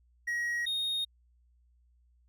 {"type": "tone pair in turn", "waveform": "triangle", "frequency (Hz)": [1900, 3713], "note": ["A#6", "A#7"], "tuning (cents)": [33, -8], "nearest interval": "octave", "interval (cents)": 1159, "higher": "second", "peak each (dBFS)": -28, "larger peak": "neither", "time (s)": [[0.27, 0.66], [0.66, 1.05]], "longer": "neither", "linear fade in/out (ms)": 10, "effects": ["added 60 Hz sine -63 dBFS peak until 2.28 s"]}